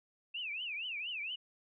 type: tone with vibrato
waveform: sine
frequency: 2637 Hz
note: E7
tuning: in tune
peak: -37 dBFS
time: 0.34-1.36 s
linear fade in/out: 10 ms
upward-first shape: triangle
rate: 4.3 Hz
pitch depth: 270 cents each way
effects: none